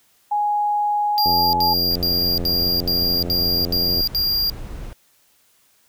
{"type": "tone with pitch glide", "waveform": "sine", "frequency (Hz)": [830.6, 849.5], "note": ["G#5", "G#5"], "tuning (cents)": [0, 39], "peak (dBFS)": -17, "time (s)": [0.31, 1.74], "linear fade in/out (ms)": 10, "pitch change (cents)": 39, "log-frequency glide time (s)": [1.1, 1.48]}
{"type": "tone bursts", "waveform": "square", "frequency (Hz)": 4785, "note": "D8", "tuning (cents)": 32, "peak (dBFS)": -18, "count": 8, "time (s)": [1.18, 4.498], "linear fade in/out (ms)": 0, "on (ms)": 350, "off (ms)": 74}
{"type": "click train", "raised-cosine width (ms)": 2, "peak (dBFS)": -15, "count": 241, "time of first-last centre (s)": [1.26, 4.006], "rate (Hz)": 87.4}
{"type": "noise", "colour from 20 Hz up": "brown", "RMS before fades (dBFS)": -32, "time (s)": [1.91, 4.93], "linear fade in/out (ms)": 0}
{"effects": ["white hiss -59 dBFS RMS until 5.88 s"]}